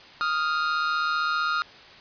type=tone pair together; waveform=45% pulse; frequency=1244.5 / 1399.9 Hz; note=D#6 / F6; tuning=0 / +4 cents; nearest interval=major second; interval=204 cents; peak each=-26 dBFS; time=0.21-1.62 s; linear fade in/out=0 ms; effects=white hiss -47 dBFS RMS until 2 s + resampled to 11025 Hz